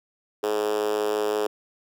5% pulse tone with high-pass filter, 105.6 Hz, G#2, 29 cents sharp, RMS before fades -25 dBFS, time 0.43-1.47 s, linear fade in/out 5 ms, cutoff 410 Hz, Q 5.3, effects none

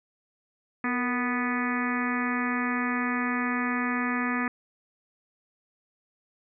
harmonic tone with a mistuned harmonic, 246.9 Hz, B3, in tune, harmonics 1 / 2 / 3 / 4 / 5 / 6 / 7 / 8 / 9 / 10, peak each -28 / -40 / -39 / -37 / -33 / -42 / -33 / -35 / -39 / -42 dBFS, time 0.84-4.48 s, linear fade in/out 2 ms, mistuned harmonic 2, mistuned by -81 cents, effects none

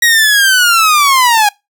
sawtooth linear sweep, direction down, 1908 to 809 Hz, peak -3 dBFS, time 0.02-1.49 s, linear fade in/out 5 ms, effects noise-tail reverb RT60 0.2 s tail -23 dB re dry

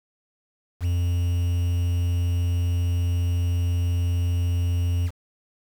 triangle tone with quantisation, 87.31 Hz, F2, in tune, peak -18 dBFS, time 0.8-5.11 s, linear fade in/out 50 ms, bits 7, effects none

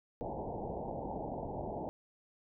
white low-pass noise, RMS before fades -40 dBFS, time 0.21-1.89 s, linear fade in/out 0 ms, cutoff 890 Hz, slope 96 dB/octave, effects none

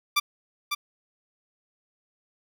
15% pulse tone with echo, 1174.7 Hz, D6, in tune, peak -13 dBFS, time 0.16-0.2 s, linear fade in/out 10 ms, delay 550 ms, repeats 1, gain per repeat -6 dB, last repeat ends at 0.75 s, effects none

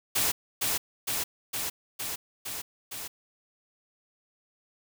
white noise with echo, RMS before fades -26 dBFS, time 0.15-0.32 s, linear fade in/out 10 ms, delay 460 ms, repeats 6, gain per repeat -2 dB, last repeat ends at 3.08 s, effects none

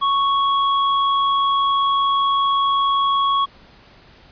square tone, 1108.7 Hz, C#6, in tune, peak -16 dBFS, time 0.01-3.46 s, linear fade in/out 20 ms, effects pink hiss -48 dBFS RMS until 4.31 s + resampled to 11025 Hz

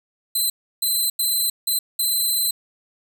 10% pulse tone bursts at uneven times, 4056 Hz, B7, 45 cents sharp, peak -12 dBFS, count 5, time 0.35-0.5 / 0.82-1.1 / 1.19-1.5 / 1.67-1.79 / 1.99-2.51 s, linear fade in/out 5 ms, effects none

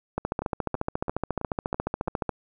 two click trains, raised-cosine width 1 ms, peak -12 / -18 dBFS, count 31 / 6, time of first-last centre 0.18-2.293 / 0.42-2.076 s, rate 14.2 / 3.02 Hz, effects none

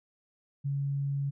sine tone, 140 Hz, C#3, 18 cents sharp, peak -28 dBFS, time 0.64-1.31 s, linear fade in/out 20 ms, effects none

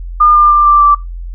sine tone with pitch steps, 1209 / 1198.6 / 1188.2 / 1178 / 1167.8 Hz, D6 / D6 / D6 / D6 / D6, +50 / +35 / +20 / +5 / -10 cents, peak -4 dBFS, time 0.2-0.95 s, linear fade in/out 10 ms, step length 150 ms, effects noise-tail reverb RT60 0.2 s tail -18 dB re dry + added 43 Hz sine -21 dBFS peak until 1.34 s

